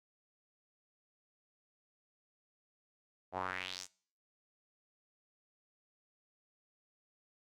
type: tone with band-pass filter sweep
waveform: sawtooth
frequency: 92.5 Hz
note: F#2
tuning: in tune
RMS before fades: -41 dBFS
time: 3.32-3.88 s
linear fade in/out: 50 ms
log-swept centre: 670 to 7700 Hz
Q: 3.1
effects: noise-tail reverb RT60 0.5 s tail -23 dB re dry